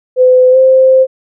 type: tone with pitch glide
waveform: sine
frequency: 508 to 522.9 Hz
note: B4 to C5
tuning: +49 to -1 cents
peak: -3 dBFS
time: 0.16-1.07 s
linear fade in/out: 50 ms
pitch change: +50 cents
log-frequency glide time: 0.51-0.57 s
effects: none